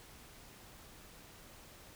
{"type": "silence", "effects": ["pink hiss -56 dBFS RMS until 1.95 s"]}